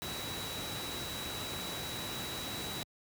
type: tone in noise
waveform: sine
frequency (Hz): 3904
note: B7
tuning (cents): -21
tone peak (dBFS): -42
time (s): 0.02-2.83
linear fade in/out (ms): 0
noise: pink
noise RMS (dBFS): -40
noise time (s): 0.02-2.83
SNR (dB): -5
effects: high-pass 80 Hz 12 dB/octave